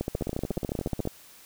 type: two click trains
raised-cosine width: 2 ms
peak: -18 / -15 dBFS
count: 16 / 16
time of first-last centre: 0.15-1.054 / 0.01-1.074 s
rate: 16.6 / 14.1 Hz
effects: white hiss -52 dBFS RMS until 1.45 s